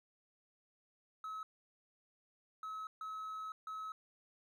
triangle tone bursts at uneven times, 1287 Hz, E6, 42 cents flat, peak -39 dBFS, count 4, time 1.24-1.43 / 2.63-2.87 / 3.01-3.52 / 3.67-3.92 s, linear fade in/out 2 ms, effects tanh soft clip ceiling -35 dBFS

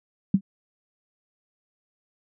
sine tone with exponential decay, 194.4 Hz, G3, 14 cents flat, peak -11 dBFS, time 0.34-0.41 s, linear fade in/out 5 ms, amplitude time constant 15 ms, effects none

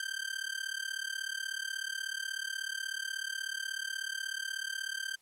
sawtooth tone with amplitude modulation, 1568 Hz, G6, in tune, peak -28 dBFS, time 0-5.16 s, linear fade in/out 2 ms, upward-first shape sine, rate 36.4 Hz, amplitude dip 90%, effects white hiss -68 dBFS RMS until 5.21 s + low-pass 12000 Hz 12 dB/octave

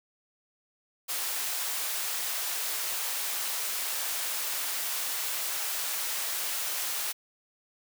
white high-pass noise, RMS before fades -32 dBFS, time 1.08-7.13 s, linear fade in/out 20 ms, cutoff 600 Hz, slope 12 dB/octave, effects none

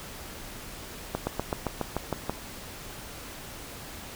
slowing click train, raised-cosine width 1 ms, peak -13 dBFS, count 9, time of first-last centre 1.15-2.296 s, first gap 120 ms, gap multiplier 1.05, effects pink hiss -42 dBFS RMS until 4.15 s

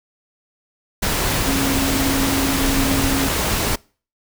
sine tone in noise, 271.8 Hz, C#4, 34 cents flat, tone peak -20 dBFS, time 1.46-3.28 s, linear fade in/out 10 ms, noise pink, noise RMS -20 dBFS, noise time 1.02-3.76 s, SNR -3 dB, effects noise-tail reverb RT60 0.4 s tail -25 dB re dry

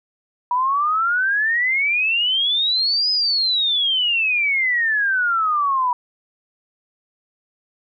sine exponential two-way sweep, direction up then down, 966 to 5070 to 966 Hz, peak -16 dBFS, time 0.51-5.93 s, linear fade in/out 2 ms, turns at 3.11 s, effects none

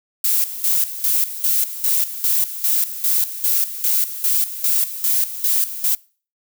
violet noise with tremolo, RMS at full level -17 dBFS, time 0.24-5.95 s, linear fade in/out 5 ms, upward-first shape square, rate 2.5 Hz, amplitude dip 75%, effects noise-tail reverb RT60 0.4 s tail -24 dB re dry

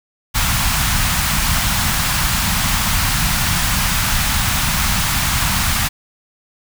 pink band-stop noise, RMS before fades -17 dBFS, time 0.34-5.89 s, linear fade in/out 20 ms, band 210 to 840 Hz, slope 24 dB/octave, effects none

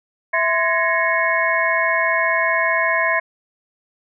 sine tone cluster, 659 / 1037 / 1680 / 1855 / 2189 Hz, E5 / C6 / G#6 / A#6 / C#7, -1 / -16 / +19 / -9 / -22 cents, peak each -22 dBFS, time 0.33-3.2 s, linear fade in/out 10 ms, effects none

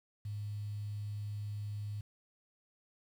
sine tone with quantisation, 103.8 Hz, G#2, in tune, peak -37 dBFS, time 0.25-2.01 s, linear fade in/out 5 ms, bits 10, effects none

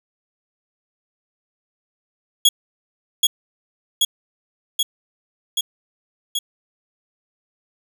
sawtooth tone with echo, 3335 Hz, G#7, 7 cents sharp, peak -7 dBFS, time 2.45-2.49 s, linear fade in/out 5 ms, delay 780 ms, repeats 5, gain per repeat -2 dB, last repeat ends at 6.39 s, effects none

